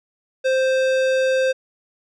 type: tone with tanh clipping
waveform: sine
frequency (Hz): 523.3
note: C5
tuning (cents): 0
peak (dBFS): -18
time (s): 0.44-1.53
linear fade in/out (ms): 20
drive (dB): 18
effects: none